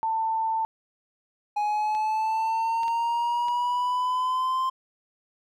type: tone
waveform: sine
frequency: 892 Hz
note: A5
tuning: 23 cents sharp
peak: -23 dBFS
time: 0.03-0.65 s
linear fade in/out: 0 ms
type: linear sweep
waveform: triangle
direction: up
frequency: 830.6 to 1046.5 Hz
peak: -21 dBFS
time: 1.56-4.7 s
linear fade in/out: 10 ms
type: clicks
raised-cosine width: 0.2 ms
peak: -25 dBFS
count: 4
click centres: 1.95 / 2.833 / 2.881 / 3.484 s
effects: none